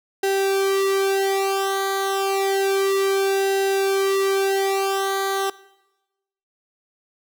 sawtooth tone with flanger, 390 Hz, G4, 9 cents flat, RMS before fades -21 dBFS, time 0.23-5.5 s, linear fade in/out 5 ms, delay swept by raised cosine 0.89 to 2.19 ms, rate 0.3 Hz, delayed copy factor -0.95, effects noise-tail reverb RT60 1.0 s tail -20 dB re dry

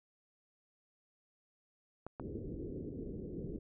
clicks, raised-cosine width 1 ms, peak -29 dBFS, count 2, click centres 2.066 / 2.198 s
white low-pass noise, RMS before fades -43 dBFS, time 2.2-3.59 s, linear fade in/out 10 ms, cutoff 440 Hz, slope 48 dB/octave
effects none

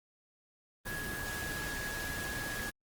sine tone in noise, 1669 Hz, G#6, 8 cents sharp, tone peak -39 dBFS, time 0.85-2.71 s, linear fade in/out 20 ms, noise pink, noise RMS -40 dBFS, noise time 0.85-2.71 s, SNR -2 dB, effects Opus 24 kbps

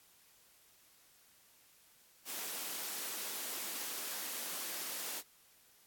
white high-pass noise, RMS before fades -41 dBFS, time 2.25-5.23 s, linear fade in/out 50 ms, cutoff 210 Hz, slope 24 dB/octave, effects white hiss -65 dBFS RMS until 5.86 s + AAC 64 kbps

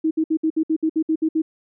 sine tone bursts, 317.7 Hz, D#4, 36 cents sharp, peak -16 dBFS, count 11, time 0.04-1.42 s, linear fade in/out 10 ms, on 70 ms, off 61 ms, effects none

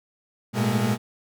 40% pulse tone cluster, 107.1 / 120.2 / 205.6 / 218.7 / 227.7 Hz, A2 / B2 / G#3 / A3 / A#3, -46 / -46 / -17 / -10 / -40 cents, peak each -32 / -24 / -24 / -30 / -29 dBFS, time 0.53-0.98 s, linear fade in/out 50 ms, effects none

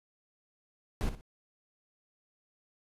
brown noise with echo, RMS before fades -30 dBFS, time 1.01-1.09 s, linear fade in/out 0 ms, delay 60 ms, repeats 2, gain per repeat -11 dB, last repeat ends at 1.21 s, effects resampled to 32000 Hz

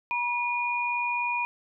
sine tone pair together, 963.1 / 2441 Hz, B5 / D#7, -44 / -34 cents, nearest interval octave + major third, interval 1610 cents, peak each -28 dBFS, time 0.11-1.45 s, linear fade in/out 0 ms, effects none

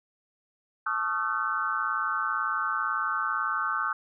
sine tone cluster, 874 / 1110 / 1228 / 1348 / 1520 Hz, A5 / C#6 / D#6 / E6 / F#6, -12 / +2 / -23 / +38 / +46 cents, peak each -38 / -34 / -31 / -31 / -31 dBFS, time 0.86-3.93 s, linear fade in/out 5 ms, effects none

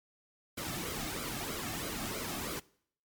pink noise with flanger, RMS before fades -38 dBFS, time 0.57-2.6 s, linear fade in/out 10 ms, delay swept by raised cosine 1.1 to 2.1 ms, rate 3.1 Hz, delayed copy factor -0.65, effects noise-tail reverb RT60 0.6 s tail -22 dB re dry + MP3 96 kbps

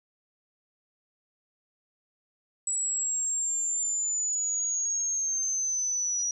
sine linear sweep, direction down, 7840 to 5790 Hz, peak -26 dBFS, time 2.67-6.31 s, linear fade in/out 2 ms, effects none

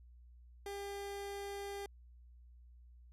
30% pulse tone, 400.7 Hz, G4, 38 cents sharp, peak -39 dBFS, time 0.66-1.86 s, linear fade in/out 2 ms, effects added 60 Hz sine -56 dBFS peak until 3.12 s + resampled to 32000 Hz

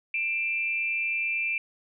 sine tone pair together, 2369 / 2640 Hz, D7 / E7, +14 / +2 cents, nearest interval major second, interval 188 cents, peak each -27 / -30 dBFS, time 0.14-1.58 s, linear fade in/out 2 ms, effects none

